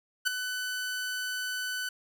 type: tone with ADSR envelope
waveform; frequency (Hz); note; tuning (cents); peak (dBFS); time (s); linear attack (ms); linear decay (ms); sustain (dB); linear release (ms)
sawtooth; 1500; F#6; +23; -18; 0.25-1.89; 24; 7; -10; 4
effects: none